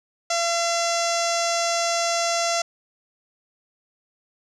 sawtooth tone with low-pass filter, 680 Hz, F5, 46 cents flat, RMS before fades -23 dBFS, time 0.3-2.62 s, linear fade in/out 5 ms, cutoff 6200 Hz, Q 4.4, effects none

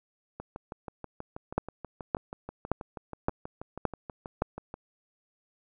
two click trains, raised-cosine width 1 ms, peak -11 / -24 dBFS, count 6 / 28, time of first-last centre 1.58-4.421 / 0.4-4.741 s, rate 1.76 / 6.22 Hz, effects none

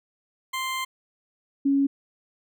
20% pulse / sine tone pair in turn, 1046.5 / 277.2 Hz, C6 / C#4, 0 / 0 cents, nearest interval octave + major seventh, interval 2300 cents, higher first, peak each -22 / -18 dBFS, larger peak second, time 0.53-0.85 / 1.65-1.87 s, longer first, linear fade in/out 10 ms, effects none

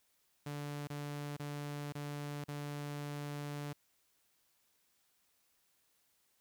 sawtooth tone with dropouts, 145.5 Hz, D3, 16 cents flat, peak -36 dBFS, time 0.46-3.73 s, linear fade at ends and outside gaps 5 ms, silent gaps 0.873-0.9 / 1.367-1.396 / 1.924-1.951 / 2.442-2.483 s, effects white hiss -75 dBFS RMS until 6.4 s

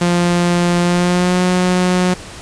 sawtooth tone with pitch glide, 174.61 to 181.4 Hz, F3 to F#3, 0 to -34 cents, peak -8 dBFS, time 0.01-2.14 s, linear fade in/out 5 ms, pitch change +66 cents, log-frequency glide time 0.81-1.42 s, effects pink hiss -33 dBFS RMS until 2.41 s + resampled to 22050 Hz

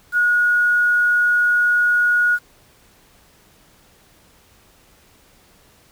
sine tone with quantisation, 1449 Hz, F#6, 37 cents flat, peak -13 dBFS, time 0.12-2.39 s, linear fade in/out 50 ms, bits 7, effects pink hiss -53 dBFS RMS until 5.91 s

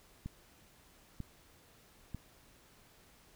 click train, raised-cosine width 5 ms, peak -28 dBFS, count 3, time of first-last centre 0.26-2.147 s, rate 1.06 Hz, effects pink hiss -63 dBFS RMS until 3.35 s

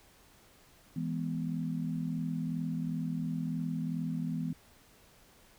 sine chord, E major, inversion none, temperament equal, 164.81 / 207.7 / 246.9 Hz, E3 / G#3 / B3, 0 / 0 / 0 cents, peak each -34 / -40 / -36 dBFS, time 0.96-4.53 s, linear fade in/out 5 ms, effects pink hiss -61 dBFS RMS until 5.58 s

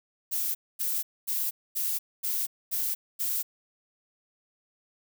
violet noise bursts, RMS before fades -29 dBFS, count 7, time 0.31-3.43 s, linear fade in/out 20 ms, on 240 ms, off 240 ms, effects none

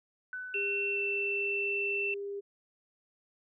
sine tone with exponential decay, 1500 Hz, F#6, 23 cents sharp, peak -35 dBFS, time 0.33-1.71 s, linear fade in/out 1 ms, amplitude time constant 300 ms
sine tone with pitch glide, 2700 to 2678 Hz, E7 to E7, +41 to +27 cents, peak -30 dBFS, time 0.54-2.14 s, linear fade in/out 2 ms, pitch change -14 cents, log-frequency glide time 0.93-0.99 s
sine tone, 401.4 Hz, G4, 41 cents sharp, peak -35 dBFS, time 0.54-2.41 s, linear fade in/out 20 ms
effects none

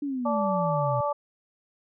sine exponential sweep, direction down, 293.7 to 121.8 Hz, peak -27 dBFS, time 0.02-1.01 s, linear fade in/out 5 ms
harmonic tone, 290.6 Hz, D4, 18 cents flat, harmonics 2 / 3 / 4, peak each -27 / -29 / -30 dBFS, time 0.25-1.13 s, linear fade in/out 10 ms
effects none

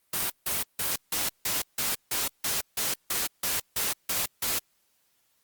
white noise bursts, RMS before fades -28 dBFS, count 14, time 0.13-4.59 s, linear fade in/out 5 ms, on 170 ms, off 160 ms, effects white hiss -70 dBFS RMS until 5.43 s + Opus 32 kbps

